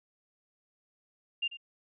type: tone with echo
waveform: sine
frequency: 2794 Hz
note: F7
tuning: in tune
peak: -28 dBFS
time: 1.42-1.48 s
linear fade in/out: 10 ms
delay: 92 ms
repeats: 1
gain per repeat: -13 dB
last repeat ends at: 1.572 s
effects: none